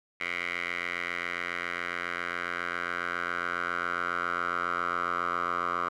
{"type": "tone with band-pass filter sweep", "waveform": "10% pulse", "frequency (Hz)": 87.31, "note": "F2", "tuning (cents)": 0, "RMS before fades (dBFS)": -32, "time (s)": [0.2, 5.89], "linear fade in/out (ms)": 10, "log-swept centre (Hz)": [2100, 1200], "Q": 4.5, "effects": []}